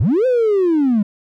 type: linear two-way sweep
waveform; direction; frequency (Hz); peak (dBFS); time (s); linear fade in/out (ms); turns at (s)
triangle; up then down; 73.7 to 523.3 to 196.2; -9; 0-1.03; 10; 0.26
effects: tanh soft clip ceiling -8 dBFS